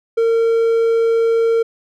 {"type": "tone", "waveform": "triangle", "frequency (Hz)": 457.3, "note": "A#4", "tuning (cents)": -33, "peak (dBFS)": -10, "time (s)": [0.17, 1.63], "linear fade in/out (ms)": 10, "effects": []}